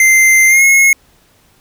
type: tone with pitch glide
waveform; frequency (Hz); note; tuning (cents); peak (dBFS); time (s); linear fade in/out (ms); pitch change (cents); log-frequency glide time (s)
square; 2083 to 2169; C7 to C#7; -8 to -38; -6; 0-0.93; 2; +70; 0.47-0.63
effects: pink hiss -51 dBFS RMS until 1.6 s